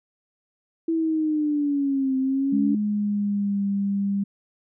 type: linear two-way sweep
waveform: sine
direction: down then up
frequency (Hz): 330 to 261.6 to 286.7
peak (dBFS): -20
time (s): 0.88-2.75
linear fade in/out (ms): 5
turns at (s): 2.17
type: tone with pitch glide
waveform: sine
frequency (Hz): 210 to 199.25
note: G#3 to G3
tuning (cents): +19 to +28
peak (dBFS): -21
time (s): 2.52-4.24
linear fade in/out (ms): 10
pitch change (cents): -91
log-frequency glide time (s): 2.76-3.65
effects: none